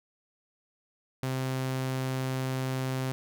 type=tone; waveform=sawtooth; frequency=130.81 Hz; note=C3; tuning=in tune; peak=-25 dBFS; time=1.23-3.12 s; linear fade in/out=0 ms; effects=none

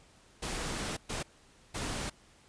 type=noise bursts at uneven times; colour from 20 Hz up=pink; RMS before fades=-36 dBFS; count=3; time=0.42-0.97 / 1.09-1.23 / 1.74-2.1 s; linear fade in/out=10 ms; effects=pink hiss -61 dBFS RMS until 2.48 s + resampled to 22050 Hz

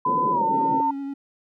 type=tone with pitch glide; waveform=sine; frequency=1007 to 902.3 Hz; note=B5 to A5; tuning=+33 to +43 cents; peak=-19 dBFS; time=0.05-0.91 s; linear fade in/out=5 ms; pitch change=-190 cents; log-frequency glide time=0.32-0.44 s
type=band-pass noise; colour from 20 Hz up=white; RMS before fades=-30 dBFS; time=0.06-0.81 s; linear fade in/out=5 ms; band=130 to 560 Hz; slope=96 dB/octave
type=tone with vibrato; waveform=triangle; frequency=277.2 Hz; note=C#4; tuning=in tune; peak=-26 dBFS; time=0.53-1.14 s; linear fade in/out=10 ms; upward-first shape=sine; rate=11 Hz; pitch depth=16 cents each way
effects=none

